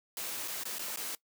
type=noise with dropouts; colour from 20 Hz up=white; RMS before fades=-38 dBFS; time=0.17-1.15 s; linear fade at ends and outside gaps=1 ms; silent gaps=0.477-0.481 / 0.635-0.654 / 0.784-0.793 / 0.96-0.972 s; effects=noise-tail reverb RT60 0.1 s tail -20 dB re dry + high-pass 200 Hz 12 dB/octave